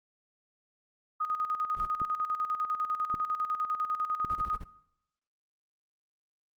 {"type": "tone with tremolo", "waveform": "sine", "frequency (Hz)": 1244.5, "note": "D#6", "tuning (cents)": 0, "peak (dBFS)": -27, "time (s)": [1.2, 4.58], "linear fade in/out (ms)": 10, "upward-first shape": "square", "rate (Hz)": 10, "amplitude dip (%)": 65}
{"type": "noise", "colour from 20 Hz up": "brown", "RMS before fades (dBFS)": -42, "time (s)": [1.76, 1.87], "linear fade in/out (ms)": 10}
{"type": "clicks", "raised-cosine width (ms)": 3, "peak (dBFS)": -28, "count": 3, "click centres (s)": [2.017, 3.142, 4.247]}
{"type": "noise bursts", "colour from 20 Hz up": "brown", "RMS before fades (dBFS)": -40, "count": 5, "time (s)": [4.3, 4.644], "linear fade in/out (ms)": 10, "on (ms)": 44, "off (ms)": 31}
{"effects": ["noise-tail reverb RT60 0.8 s tail -18 dB re dry", "Opus 48 kbps"]}